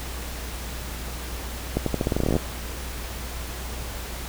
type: accelerating click train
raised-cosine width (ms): 2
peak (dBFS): -9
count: 16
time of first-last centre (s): 1.77-2.365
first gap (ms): 93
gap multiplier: 0.86
effects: added 60 Hz sine -33 dBFS peak until 4.28 s + pink hiss -36 dBFS RMS until 4.28 s